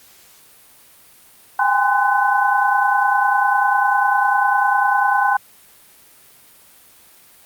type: tone cluster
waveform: sine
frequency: 794 / 824 / 1030 / 1503 Hz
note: G5 / G#5 / C6 / F#6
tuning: +22 / -14 / -28 / +27 cents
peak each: -19 dBFS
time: 1.59-5.37 s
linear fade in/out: 5 ms
effects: white hiss -48 dBFS RMS until 7.45 s + Opus 48 kbps